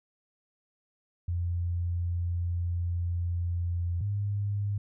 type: tone pair in turn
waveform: sine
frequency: 86.9 / 101.7 Hz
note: F2 / G#2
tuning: -8 / -36 cents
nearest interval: minor third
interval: 272 cents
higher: second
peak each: -27 dBFS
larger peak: neither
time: 1.28-4.01 / 4.01-4.78 s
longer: first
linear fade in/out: 5 ms
effects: none